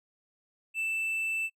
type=tone; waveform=triangle; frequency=2650 Hz; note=E7; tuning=9 cents sharp; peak=-27 dBFS; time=0.74-1.5 s; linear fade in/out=50 ms; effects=noise-tail reverb RT60 0.1 s tail -26 dB re dry